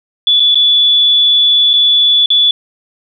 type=tone with dropouts; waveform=sine; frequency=3444 Hz; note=A7; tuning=38 cents flat; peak=-6 dBFS; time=0.27-2.51 s; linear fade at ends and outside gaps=2 ms; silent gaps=0.398-0.402 / 0.546-0.555 / 1.733-1.737 / 2.26-2.303 s; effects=none